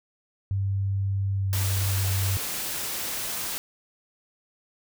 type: tone with pitch glide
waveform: sine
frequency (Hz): 98 to 96.21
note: G2 to G2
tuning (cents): 0 to -32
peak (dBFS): -23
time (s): 0.51-2.37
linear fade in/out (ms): 0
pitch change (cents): -32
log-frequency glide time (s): 1.36-1.53
type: noise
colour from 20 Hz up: white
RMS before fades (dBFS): -31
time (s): 1.53-3.58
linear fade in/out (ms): 0
effects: none